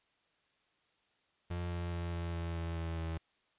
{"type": "tone with pitch steps", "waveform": "35% pulse", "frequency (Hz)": [87.31, 86.51, 85.71, 84.92, 84.14, 83.37, 82.6, 81.84], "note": ["F2", "F2", "F2", "F2", "E2", "E2", "E2", "E2"], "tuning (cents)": [0, -16, -32, -48, 36, 20, 4, -12], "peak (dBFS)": -34, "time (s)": [1.5, 3.18], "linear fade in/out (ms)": 10, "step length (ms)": 210, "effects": ["white hiss -74 dBFS RMS until 3.58 s", "resampled to 8000 Hz"]}